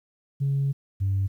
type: tone pair in turn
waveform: sine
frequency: 138.59 / 97.18 Hz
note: C#3 / G2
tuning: 0 / -15 cents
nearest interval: tritone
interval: 615 cents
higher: first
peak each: -20 dBFS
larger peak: neither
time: 0.4-0.73 / 1-1.28 s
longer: first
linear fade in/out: 20 ms
effects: tanh soft clip ceiling -18 dBFS + 10-bit